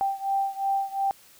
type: beating tone pair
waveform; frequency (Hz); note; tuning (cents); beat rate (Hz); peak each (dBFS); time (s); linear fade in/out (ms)
sine; 784 / 786.8; G5 / G5; 0 / +6; 2.8; -26 / -28; 0.01-1.11; 0
effects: white hiss -54 dBFS RMS until 1.39 s